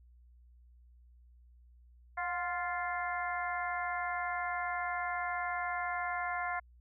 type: harmonic tone with a mistuned harmonic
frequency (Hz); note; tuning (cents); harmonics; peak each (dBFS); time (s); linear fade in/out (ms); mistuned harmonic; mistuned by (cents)
349.2; F4; 0; 2 / 3 / 4 / 5 / 6; -37 / -39 / -40 / -41 / -42; 2.17-6.6; 10; 2; +41
effects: added 60 Hz sine -57 dBFS peak until 6.8 s